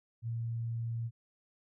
sine tone, 115.7 Hz, A#2, 13 cents flat, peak -33 dBFS, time 0.22-1.11 s, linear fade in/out 50 ms, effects none

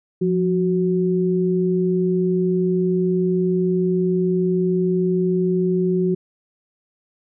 sine tone pair together, 176.75 / 370 Hz, F3 / F#4, +21 / 0 cents, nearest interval octave + minor second, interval 1279 cents, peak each -19 dBFS, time 0.21-6.15 s, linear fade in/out 10 ms, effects none

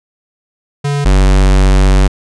square tone pair in turn, 143.1 / 47.75 Hz, D3 / G1, -45 / -45 cents, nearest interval octave + perfect fifth, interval 1900 cents, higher first, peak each -13 / -6 dBFS, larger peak second, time 0.84-1.05 / 1.05-2.08 s, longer second, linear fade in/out 10 ms, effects resampled to 22050 Hz

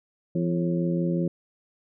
harmonic tone with a mistuned harmonic, 85.4 Hz, F2, 38 cents flat, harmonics 2 / 3 / 4 / 5 / 6, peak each -24 / -33 / -29 / -37 / -34 dBFS, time 0.35-1.28 s, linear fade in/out 5 ms, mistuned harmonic 6, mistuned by +100 cents, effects none

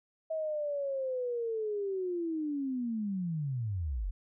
sine linear sweep, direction down, 644 to 38.89 Hz, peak -31 dBFS, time 0.3-4.11 s, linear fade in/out 10 ms, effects none

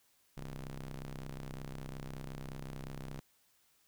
sawtooth ring-modulated tone, 65.41 Hz, C2, in tune, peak -35 dBFS, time 0.37-3.2 s, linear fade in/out 0 ms, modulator 79.7 Hz, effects white hiss -71 dBFS RMS until 3.87 s

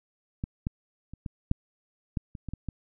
clicks, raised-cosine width 5 ms, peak -18 / -16 / -29 / -21 / -11 / -16 / -27 / -23 / -22 / -20 dBFS, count 10, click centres 0.439 / 0.669 / 1.136 / 1.262 / 1.514 / 2.172 / 2.352 / 2.487 / 2.536 / 2.687 s, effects none

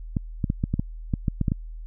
clicks, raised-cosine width 5 ms, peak -10 dBFS, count 11, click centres 0.168 / 0.442 / 0.501 / 0.639 / 0.74 / 0.795 / 1.138 / 1.282 / 1.413 / 1.482 / 1.519 s, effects added 40 Hz sine -34 dBFS peak until 1.86 s

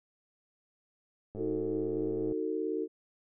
click train, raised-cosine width 2 ms, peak -30 dBFS, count 103, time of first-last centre 1.35-2.321 s, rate 105 Hz
sine chord, D# diminished, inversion none, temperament equal with one note detuned, 311.1 / 370 / 448.7 Hz, D#4 / F#4 / A4, 0 / 0 / +34 cents, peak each -35 / -35 / -34 dBFS, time 1.36-2.88 s, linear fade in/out 50 ms
effects none

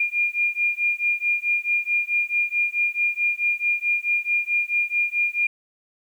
sine beating tone pair, 2410 / 2414.6 Hz, D7 / D7, +44 / +47 cents, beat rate 4.6 Hz, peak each -23 dBFS, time 0-5.47 s, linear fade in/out 5 ms, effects 9-bit

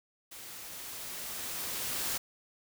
white noise with level ramp, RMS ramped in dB -47 to -33 dBFS, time 0.31-2.18 s, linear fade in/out 10 ms, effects none

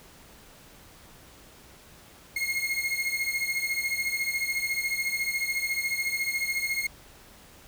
40% pulse beating tone pair, 2144 / 2158 Hz, C7 / C#7, +42 / -47 cents, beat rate 14 Hz, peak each -29 dBFS, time 2.36-6.87 s, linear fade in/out 5 ms, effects pink hiss -52 dBFS RMS until 7.67 s

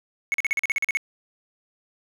triangle tone bursts, 2200 Hz, C#7, 14 cents flat, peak -18 dBFS, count 11, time 0.32-0.971 s, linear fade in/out 0 ms, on 21 ms, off 42 ms, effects none

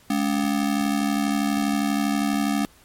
square ring-modulated tone, 246.4 Hz, B3, 4 cents flat, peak -18 dBFS, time 0.1-2.65 s, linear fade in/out 0 ms, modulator 36.2 Hz, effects pink hiss -54 dBFS RMS until 2.84 s + MP3 64 kbps

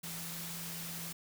sine tone in noise, 168.2 Hz, E3, 35 cents sharp, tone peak -46 dBFS, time 0.03-1.13 s, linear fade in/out 10 ms, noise white, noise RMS -43 dBFS, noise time 0.03-1.13 s, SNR -6 dB, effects none

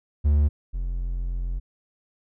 triangle tone pair in turn, 73.42 / 43.66 Hz, D2 / F1, 0 / 0 cents, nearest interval major sixth, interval 900 cents, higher first, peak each -14 / -23 dBFS, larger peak first, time 0.24-0.49 / 0.73-1.6 s, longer second, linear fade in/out 20 ms, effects none

